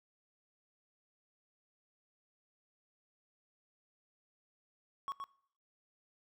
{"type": "tone with echo", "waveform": "triangle", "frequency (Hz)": 1108.7, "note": "C#6", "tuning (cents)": 0, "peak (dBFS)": -34, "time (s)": [5.08, 5.12], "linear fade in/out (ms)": 0, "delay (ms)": 120, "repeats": 1, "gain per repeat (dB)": -4, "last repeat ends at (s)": 5.24, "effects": ["noise-tail reverb RT60 0.6 s tail -21 dB re dry"]}